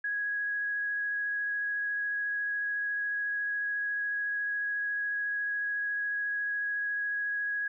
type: tone with vibrato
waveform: sine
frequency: 1661.2 Hz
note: G#6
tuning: in tune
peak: -29 dBFS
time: 0.04-7.68 s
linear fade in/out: 5 ms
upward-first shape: sine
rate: 14 Hz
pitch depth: 8 cents each way
effects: none